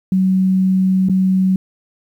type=tone with dropouts; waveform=sine; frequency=188.1 Hz; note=F#3; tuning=29 cents sharp; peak=-11 dBFS; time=0.12-1.56 s; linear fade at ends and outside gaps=2 ms; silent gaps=1.087-1.096 s; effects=8-bit